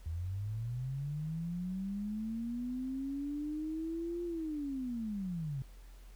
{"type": "linear two-way sweep", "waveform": "sine", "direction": "up then down", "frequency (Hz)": [78, 349.2, 129.3], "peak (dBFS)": -35, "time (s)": [0.06, 5.62], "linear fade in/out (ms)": 0, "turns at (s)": 4.24, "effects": ["added 43 Hz sine -50 dBFS peak until 6.15 s", "pink hiss -64 dBFS RMS until 6.15 s"]}